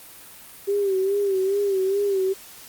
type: tone with vibrato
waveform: sine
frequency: 392 Hz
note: G4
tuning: in tune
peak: -19 dBFS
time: 0.67-2.34 s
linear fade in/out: 20 ms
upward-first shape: sine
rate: 2.4 Hz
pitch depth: 69 cents each way
effects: white hiss -44 dBFS RMS until 2.68 s + Opus 32 kbps